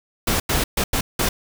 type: noise bursts at uneven times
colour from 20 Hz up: pink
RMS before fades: -20 dBFS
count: 5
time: 0.27-0.4 / 0.49-0.64 / 0.77-0.84 / 0.93-1.01 / 1.19-1.29 s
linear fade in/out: 5 ms
effects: none